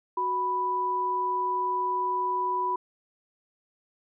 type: tone pair together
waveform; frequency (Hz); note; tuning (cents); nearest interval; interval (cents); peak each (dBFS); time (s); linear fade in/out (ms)
sine; 370 / 987.8; F#4 / B5; 0 / 0; octave + perfect fourth; 1700; -34 / -25; 0.17-2.76; 5
effects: none